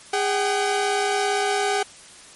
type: tone pair together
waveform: sawtooth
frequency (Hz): 408.8 / 760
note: G#4 / F#5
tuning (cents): -27 / +46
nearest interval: major seventh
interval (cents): 1073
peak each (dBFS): -19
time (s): 0.13-1.83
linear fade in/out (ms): 5
effects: white hiss -45 dBFS RMS until 2.35 s + MP3 48 kbps